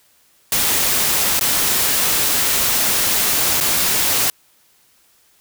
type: noise with dropouts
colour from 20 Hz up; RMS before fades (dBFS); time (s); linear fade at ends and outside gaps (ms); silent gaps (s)
white; -17; 0.52-4.3; 1; 1.394-1.41 / 3.603-3.609
effects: white hiss -56 dBFS RMS until 5.4 s